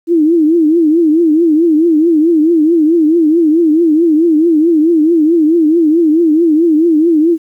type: tone with vibrato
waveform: sine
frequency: 321.9 Hz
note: E4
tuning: 41 cents flat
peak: -6 dBFS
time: 0.07-7.38 s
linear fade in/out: 50 ms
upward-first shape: triangle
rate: 4.6 Hz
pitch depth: 150 cents each way
effects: 8-bit